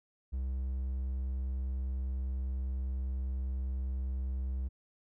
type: tone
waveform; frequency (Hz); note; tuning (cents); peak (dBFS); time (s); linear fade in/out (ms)
triangle; 65; C2; -11; -30; 0.32-4.69; 20
effects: none